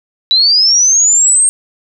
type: linear sweep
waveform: sine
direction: up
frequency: 3891 to 8590 Hz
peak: -6 dBFS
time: 0.31-1.49 s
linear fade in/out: 0 ms
effects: none